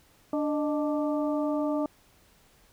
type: harmonic tone with a mistuned harmonic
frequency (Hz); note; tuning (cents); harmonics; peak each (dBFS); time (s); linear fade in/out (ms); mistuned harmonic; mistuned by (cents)
293.7; D4; 0; 1 / 2 / 3 / 4; -27 / -30 / -38 / -39; 0.33-1.86; 2; 2; +73
effects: pink hiss -61 dBFS RMS until 2.72 s